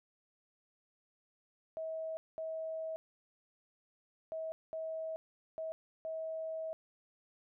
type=tone bursts at uneven times; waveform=sine; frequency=642 Hz; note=E5; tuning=46 cents flat; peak=-37 dBFS; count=6; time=1.77-2.17 / 2.38-2.96 / 4.32-4.52 / 4.73-5.16 / 5.58-5.72 / 6.05-6.73 s; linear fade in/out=0 ms; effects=none